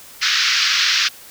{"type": "band-pass noise", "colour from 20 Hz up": "white", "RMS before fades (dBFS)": -17, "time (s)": [0.21, 1.09], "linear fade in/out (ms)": 20, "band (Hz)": [1300, 5600], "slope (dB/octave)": 48, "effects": ["white hiss -41 dBFS RMS until 1.3 s"]}